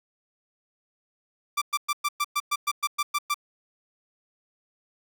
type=tone bursts; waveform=sawtooth; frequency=1174.7 Hz; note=D6; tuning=in tune; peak=-19 dBFS; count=12; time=1.57-3.344 s; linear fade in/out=10 ms; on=47 ms; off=110 ms; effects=none